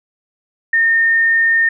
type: tone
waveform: sine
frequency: 1825 Hz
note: A#6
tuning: 37 cents flat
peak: -10 dBFS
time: 0.73-1.69 s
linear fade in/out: 5 ms
effects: none